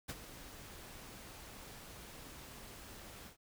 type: noise with ADSR envelope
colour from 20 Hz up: pink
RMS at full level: -41 dBFS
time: 0.08-3.37 s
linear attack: 17 ms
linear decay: 40 ms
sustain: -11 dB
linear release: 110 ms
effects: none